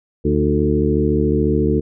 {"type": "harmonic tone with a mistuned harmonic", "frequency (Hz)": 74, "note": "D2", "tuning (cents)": 14, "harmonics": [1, 2, 3, 4, 5, 6], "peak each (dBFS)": [-21, -21, -21, -21, -21, -21], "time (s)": [0.24, 1.81], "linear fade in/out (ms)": 20, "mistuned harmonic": 4, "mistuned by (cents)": 48, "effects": []}